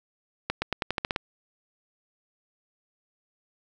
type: accelerating click train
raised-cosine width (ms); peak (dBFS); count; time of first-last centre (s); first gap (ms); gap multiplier
0.3; -10; 9; 0.5-1.161; 120; 0.89
effects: none